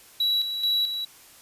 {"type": "tone with tremolo", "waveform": "triangle", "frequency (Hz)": 3910, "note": "B7", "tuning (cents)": -18, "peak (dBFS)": -19, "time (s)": [0.2, 1.05], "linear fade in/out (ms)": 5, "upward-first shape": "square", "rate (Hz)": 2.3, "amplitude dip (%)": 55, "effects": ["white hiss -51 dBFS RMS until 1.41 s", "resampled to 32000 Hz"]}